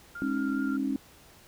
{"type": "tone with vibrato", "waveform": "sine", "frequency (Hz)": 1396.9, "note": "F6", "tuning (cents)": 0, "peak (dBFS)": -37, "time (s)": [0.15, 0.77], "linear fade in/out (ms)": 5, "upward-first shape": "sine", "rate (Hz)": 4.8, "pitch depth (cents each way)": 16}
{"type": "chord", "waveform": "sine", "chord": "Ab suspended fourth", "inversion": "none", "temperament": "equal with one note detuned", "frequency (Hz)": [207.7, 271.6, 311.1], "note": ["Ab3", "Db4", "Eb4"], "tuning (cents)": [0, -35, 0], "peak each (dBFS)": [-34, -28, -34], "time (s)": [0.22, 0.96], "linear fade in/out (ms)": 0}
{"effects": ["pink hiss -55 dBFS RMS until 1.47 s"]}